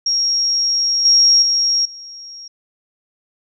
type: tone with level steps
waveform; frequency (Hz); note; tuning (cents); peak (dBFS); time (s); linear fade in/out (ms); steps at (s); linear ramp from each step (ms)
sine; 5588; F8; 0; -14 / -8 / -13 / -32; 0.06-2.48; 5; 1.05 / 1.42 / 1.85; 5
effects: none